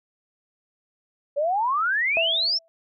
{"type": "exponential sweep", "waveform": "sine", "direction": "up", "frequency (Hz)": [551, 5550], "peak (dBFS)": -20, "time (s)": [1.36, 2.59], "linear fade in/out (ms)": 20}
{"type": "tone with exponential decay", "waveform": "sine", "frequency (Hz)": 659.3, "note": "E5", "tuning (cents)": 0, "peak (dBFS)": -20, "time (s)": [2.17, 2.68], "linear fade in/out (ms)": 0, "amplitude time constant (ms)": 110}
{"effects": []}